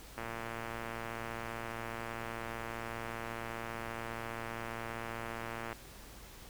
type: click train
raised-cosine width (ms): 0.5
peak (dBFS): -25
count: 639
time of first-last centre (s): 0.18-5.728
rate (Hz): 115
effects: added 50 Hz sine -55 dBFS peak until 6.49 s + pink hiss -53 dBFS RMS until 6.49 s